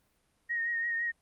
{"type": "tone with vibrato", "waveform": "sine", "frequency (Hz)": 1864.7, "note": "A#6", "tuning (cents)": 0, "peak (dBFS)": -29, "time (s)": [0.49, 1.12], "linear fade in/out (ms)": 20, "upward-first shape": "triangle", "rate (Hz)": 5.9, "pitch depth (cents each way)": 36, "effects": ["pink hiss -72 dBFS RMS until 1.21 s", "Opus 32 kbps"]}